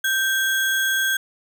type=tone with sample-and-hold; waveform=sine; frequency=1568 Hz; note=G6; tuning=in tune; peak=-18 dBFS; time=0.04-1.17 s; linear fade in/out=5 ms; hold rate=4900 Hz; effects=none